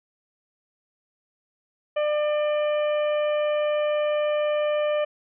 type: harmonic tone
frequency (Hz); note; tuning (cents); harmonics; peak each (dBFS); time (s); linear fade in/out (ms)
598; D5; +31; 1 / 2 / 3 / 4 / 5; -21 / -34 / -38 / -38 / -40; 1.96-5.05; 10
effects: none